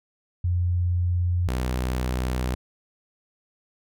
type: tone pair in turn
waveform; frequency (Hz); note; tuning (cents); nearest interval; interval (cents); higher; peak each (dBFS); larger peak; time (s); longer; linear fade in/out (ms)
sine / sawtooth; 88.3 / 62.82; F2 / B1; +20 / +30; tritone; 590; first; -20; neither; 0.44-1.48 / 1.48-2.55; second; 5
effects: none